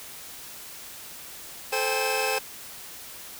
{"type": "tone cluster", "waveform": "sawtooth", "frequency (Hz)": [435.5, 522, 794, 2591], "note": ["A4", "C5", "G5", "E7"], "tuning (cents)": [-18, -4, 22, -30], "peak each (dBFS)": -26, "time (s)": [1.72, 2.39], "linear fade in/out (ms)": 10, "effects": ["white hiss -42 dBFS RMS until 3.39 s"]}